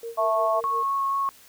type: tone with tremolo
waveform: sine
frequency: 462.2 Hz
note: A#4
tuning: 15 cents flat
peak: -30 dBFS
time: 0.03-0.83 s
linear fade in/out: 2 ms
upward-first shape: sine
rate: 5.7 Hz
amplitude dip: 90%
type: harmonic tone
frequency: 220 Hz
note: A3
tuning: in tune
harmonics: 3 / 4 / 5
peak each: -22 / -31 / -24 dBFS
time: 0.17-0.61 s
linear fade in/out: 20 ms
type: tone with vibrato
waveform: sine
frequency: 1098 Hz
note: C#6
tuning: 17 cents flat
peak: -22 dBFS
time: 0.64-1.29 s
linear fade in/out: 0 ms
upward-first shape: sine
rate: 4.2 Hz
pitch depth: 9 cents each way
effects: white hiss -52 dBFS RMS until 1.48 s